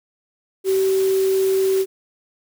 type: tone in noise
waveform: sine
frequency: 383.1 Hz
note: G4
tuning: 40 cents flat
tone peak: -15 dBFS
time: 0.64-1.86 s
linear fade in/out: 50 ms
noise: white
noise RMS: -33 dBFS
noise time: 0.64-1.86 s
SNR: +15 dB
effects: none